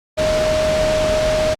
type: tone in noise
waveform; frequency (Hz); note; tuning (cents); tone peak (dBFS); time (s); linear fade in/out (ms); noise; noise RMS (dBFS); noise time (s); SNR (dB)
sine; 622.3; D#5; 0; -15; 0.17-1.55; 20; pink; -22; 0.17-1.55; +4
effects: low-pass 6000 Hz 12 dB/octave + Opus 48 kbps